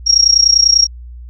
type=tone with amplitude modulation; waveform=sine; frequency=5590 Hz; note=F8; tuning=1 cent sharp; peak=-3 dBFS; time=0.06-0.87 s; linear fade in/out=20 ms; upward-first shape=sine; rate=30.1 Hz; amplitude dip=90%; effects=added 60 Hz sine -29 dBFS peak until 1.29 s